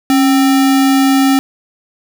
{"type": "tone with sample-and-hold", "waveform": "sine", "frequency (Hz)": 272.5, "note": "C#4", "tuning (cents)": -29, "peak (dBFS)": -7, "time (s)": [0.1, 1.39], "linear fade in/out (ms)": 0, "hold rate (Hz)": 1050, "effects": []}